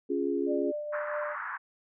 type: chord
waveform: sine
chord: Db major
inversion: none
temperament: equal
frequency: 277.2 / 349.2 / 415.3 Hz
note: Db4 / F4 / Ab4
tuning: 0 / 0 / 0 cents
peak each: -31 dBFS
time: 0.09-0.72 s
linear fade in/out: 20 ms
type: tone with tremolo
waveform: sine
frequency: 595 Hz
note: D5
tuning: 22 cents sharp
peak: -30 dBFS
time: 0.46-1.36 s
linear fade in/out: 50 ms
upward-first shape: triangle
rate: 4.5 Hz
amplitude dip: 45%
type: band-pass noise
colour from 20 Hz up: white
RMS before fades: -37 dBFS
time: 0.92-1.58 s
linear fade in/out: 20 ms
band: 960 to 1700 Hz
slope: 48 dB/octave
effects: none